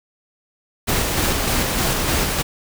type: noise with tremolo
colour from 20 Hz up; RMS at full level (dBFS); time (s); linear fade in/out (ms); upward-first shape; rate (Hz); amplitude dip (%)
pink; -19; 0.87-2.43; 20; square; 3.3; 25
effects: none